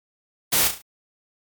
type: noise with echo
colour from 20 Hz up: white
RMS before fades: -19 dBFS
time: 0.52-0.68 s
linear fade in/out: 10 ms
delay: 35 ms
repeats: 4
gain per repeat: -7 dB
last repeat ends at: 0.82 s
effects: MP3 96 kbps